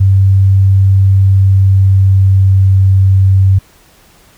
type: tone with pitch glide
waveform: sine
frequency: 96.8 to 95.96 Hz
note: G2 to G2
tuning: -21 to -36 cents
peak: -4 dBFS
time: 0-3.59 s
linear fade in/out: 10 ms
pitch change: -15 cents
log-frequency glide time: 1.15-2.81 s
effects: pink hiss -45 dBFS RMS until 4.37 s